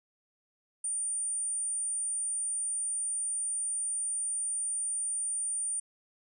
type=tone; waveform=sine; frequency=9060 Hz; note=C#9; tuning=37 cents sharp; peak=-30 dBFS; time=0.84-5.8 s; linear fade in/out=5 ms; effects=none